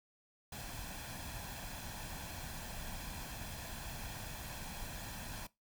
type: noise with comb filter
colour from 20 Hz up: pink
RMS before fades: -45 dBFS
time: 0.52-5.47 s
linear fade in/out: 5 ms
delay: 1.2 ms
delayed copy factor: +0.55
effects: noise-tail reverb RT60 0.2 s tail -20 dB re dry